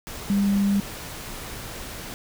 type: tone in noise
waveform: sine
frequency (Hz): 200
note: G3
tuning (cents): +35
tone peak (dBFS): -18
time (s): 0.3-0.8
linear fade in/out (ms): 0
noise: pink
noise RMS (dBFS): -36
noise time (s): 0.07-2.14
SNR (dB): +15
effects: none